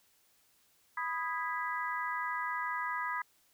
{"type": "harmonic tone with a mistuned harmonic", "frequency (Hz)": 329.6, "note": "E4", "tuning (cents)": 0, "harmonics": [3, 4, 5, 6], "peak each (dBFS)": [-37, -38, -39, -40], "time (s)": [0.97, 3.22], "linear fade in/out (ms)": 5, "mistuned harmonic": 4, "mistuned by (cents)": -100, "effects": ["white hiss -69 dBFS RMS until 3.53 s"]}